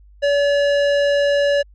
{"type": "tone with tanh clipping", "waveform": "sine", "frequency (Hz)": 571, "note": "D5", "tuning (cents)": -49, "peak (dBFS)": -16, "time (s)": [0.22, 1.63], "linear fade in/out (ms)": 20, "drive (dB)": 18, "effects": ["added 50 Hz sine -44 dBFS peak until 1.74 s", "low-pass 6000 Hz 12 dB/octave"]}